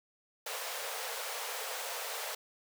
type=high-pass noise; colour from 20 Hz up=pink; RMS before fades=-39 dBFS; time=0.46-2.35 s; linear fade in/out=5 ms; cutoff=440 Hz; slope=96 dB/octave; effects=none